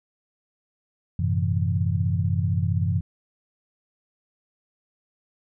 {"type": "chord", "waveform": "sine", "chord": "F# half-diminished seventh", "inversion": "none", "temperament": "equal with one note detuned", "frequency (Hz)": [94.17, 110, 130.81, 164.81], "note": ["F#2", "A2", "C3", "E3"], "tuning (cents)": [31, 0, 0, 0], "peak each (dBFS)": [-23, -28, -28, -27], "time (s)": [1.19, 3.01], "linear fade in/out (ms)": 5, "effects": []}